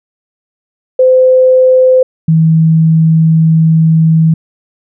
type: tone pair in turn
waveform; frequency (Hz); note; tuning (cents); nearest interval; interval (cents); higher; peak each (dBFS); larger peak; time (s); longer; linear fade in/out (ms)
sine; 514 / 161.01; C5 / E3; -31 / -40; octave + minor sixth; 2009; first; -3 / -4; first; 0.99-2.03 / 2.28-4.34; second; 5
effects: none